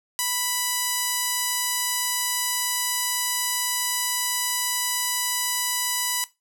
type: tone with band-pass filter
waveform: sawtooth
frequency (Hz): 987.8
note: B5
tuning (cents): 0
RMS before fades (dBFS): -25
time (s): 0.19-6.24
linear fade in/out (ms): 0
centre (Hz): 9800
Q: 0.97
effects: noise-tail reverb RT60 0.2 s tail -17 dB re dry